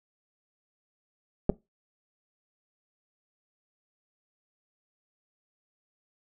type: clicks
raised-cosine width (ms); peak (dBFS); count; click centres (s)
2; -10; 2; 1.494 / 1.499
effects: noise-tail reverb RT60 0.2 s tail -21 dB re dry

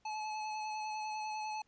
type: tone with vibrato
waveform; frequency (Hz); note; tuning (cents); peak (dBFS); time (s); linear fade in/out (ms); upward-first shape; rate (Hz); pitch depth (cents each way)
square; 859; A5; -42; -38; 0.05-1.62; 5; sine; 10; 16
effects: pink hiss -74 dBFS RMS until 1.67 s + resampled to 16000 Hz

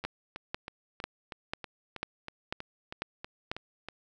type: two click trains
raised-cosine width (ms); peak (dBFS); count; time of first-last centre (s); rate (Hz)
0.3; -16 / -23; 8 / 13; 0.05-3.515 / 0.04-3.886; 2.02 / 3.12
effects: none

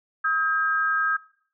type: tone pair together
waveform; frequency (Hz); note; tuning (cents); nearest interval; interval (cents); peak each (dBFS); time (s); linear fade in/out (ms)
sine; 1274 / 1605.1; D#6 / G6; +41 / +41; major third; 400; -23; 0.24-1.17; 10
effects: noise-tail reverb RT60 0.6 s tail -21 dB re dry

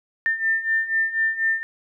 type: beating tone pair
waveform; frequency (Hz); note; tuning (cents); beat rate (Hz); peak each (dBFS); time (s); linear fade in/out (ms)
sine; 1797 / 1801.1; A6 / A6; +36 / +40; 4.1; -25 / -21; 0.26-1.63; 0
effects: none

